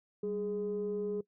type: tone pair together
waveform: sine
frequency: 194.53 / 415.3 Hz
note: G3 / G#4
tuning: -13 / 0 cents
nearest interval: octave + minor second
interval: 1313 cents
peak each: -38 / -32 dBFS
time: 0.23-1.21 s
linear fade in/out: 5 ms
effects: noise-tail reverb RT60 0.1 s tail -21 dB re dry + tanh soft clip ceiling -27 dBFS